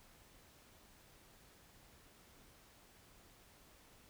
silence, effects pink hiss -64 dBFS RMS until 4.09 s

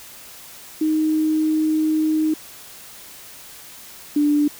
sine tone pair in turn, 311.8 / 294.3 Hz, D#4 / D4, +4 / +4 cents, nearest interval minor second, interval 100 cents, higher first, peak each -16 / -14 dBFS, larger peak second, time 0.81-2.34 / 4.16-4.48 s, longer first, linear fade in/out 5 ms, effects white hiss -41 dBFS RMS until 4.59 s

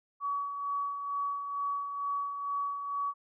sine tone with tremolo, 1133 Hz, C#6, 37 cents sharp, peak -29 dBFS, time 0.2-3.14 s, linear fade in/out 50 ms, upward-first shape sine, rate 2.2 Hz, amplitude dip 50%, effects none

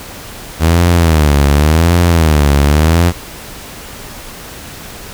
sawtooth tone with vibrato, 78.5 Hz, D#2, 16 cents sharp, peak -3 dBFS, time 0.59-3.13 s, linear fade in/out 50 ms, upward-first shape sine, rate 0.89 Hz, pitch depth 180 cents each way, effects pink hiss -30 dBFS RMS until 5.13 s

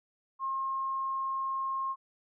sine tone, 1071 Hz, C6, 40 cents sharp, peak -30 dBFS, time 0.39-1.96 s, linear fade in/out 50 ms, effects none

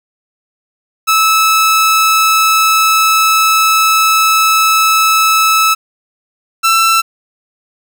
sawtooth tone pair in turn, 1305 / 1334.7 Hz, E6 / E6, -18 / +21 cents, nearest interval unison, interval 39 cents, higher second, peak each -4 dBFS, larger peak neither, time 1.07-5.75 / 6.63-7.02 s, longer first, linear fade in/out 20 ms, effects none

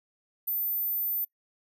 sine tone, 14080 Hz, A9, in tune, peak -27 dBFS, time 0.47-1.25 s, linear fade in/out 10 ms, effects noise-tail reverb RT60 0.1 s tail -20 dB re dry

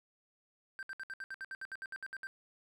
triangle tone bursts, 1565 Hz, G6, 3 cents flat, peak -38 dBFS, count 15, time 0.79-2.27 s, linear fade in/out 0 ms, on 38 ms, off 65 ms, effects none

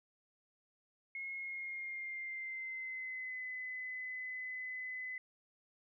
sine tone with pitch glide, 2163 to 2018 Hz, C#7 to B6, -43 to +37 cents, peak -40 dBFS, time 1.15-5.18 s, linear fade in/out 2 ms, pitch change -120 cents, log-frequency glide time 1.35-3.45 s, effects none

